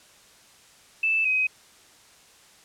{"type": "tone pair in turn", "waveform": "sine", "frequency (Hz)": [2637, 2524], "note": ["E7", "D#7"], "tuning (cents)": [0, 24], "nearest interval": "minor second", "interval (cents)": 76, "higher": "first", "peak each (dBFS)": -20, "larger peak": "neither", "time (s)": [[1.03, 1.25], [1.25, 1.47]], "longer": "neither", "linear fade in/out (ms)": 5, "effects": ["white hiss -54 dBFS RMS until 2.64 s", "low-pass 9000 Hz 12 dB/octave"]}